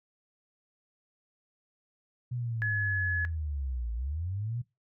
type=linear two-way sweep; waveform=sine; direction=down then up; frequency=124.7 to 55 to 124.7 Hz; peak=-31 dBFS; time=2.31-4.62 s; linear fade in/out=10 ms; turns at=3.93 s
type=tone; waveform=sine; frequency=1700 Hz; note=G#6; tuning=40 cents sharp; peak=-27 dBFS; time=2.62-3.25 s; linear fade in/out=0 ms
effects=noise-tail reverb RT60 0.2 s tail -18 dB re dry